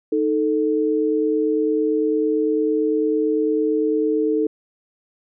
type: tone pair together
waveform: sine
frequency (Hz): 311.1 / 440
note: D#4 / A4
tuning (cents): 0 / 0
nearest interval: tritone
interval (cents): 600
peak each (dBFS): -20 / -19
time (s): 0.12-4.47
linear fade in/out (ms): 5
effects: none